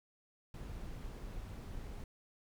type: noise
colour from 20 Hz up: brown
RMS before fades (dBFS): -45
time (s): 0.54-2.04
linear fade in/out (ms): 2
effects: none